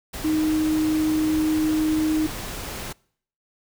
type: tone in noise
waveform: sine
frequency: 311.1 Hz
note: D#4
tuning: in tune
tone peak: -19 dBFS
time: 0.24-2.27 s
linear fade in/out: 10 ms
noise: pink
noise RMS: -33 dBFS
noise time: 0.13-2.93 s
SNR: +11 dB
effects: noise-tail reverb RT60 0.6 s tail -25 dB re dry